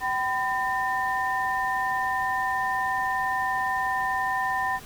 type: tone cluster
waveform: sine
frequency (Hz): 769 / 1006 / 1811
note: G5 / B5 / A6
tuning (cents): -33 / +32 / +49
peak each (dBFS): -28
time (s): 0-4.8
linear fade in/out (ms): 50
effects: pink hiss -45 dBFS RMS until 4.85 s